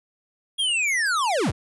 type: linear sweep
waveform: square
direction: down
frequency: 3322 to 37 Hz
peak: -21 dBFS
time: 0.58-1.52 s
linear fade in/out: 20 ms
effects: resampled to 24000 Hz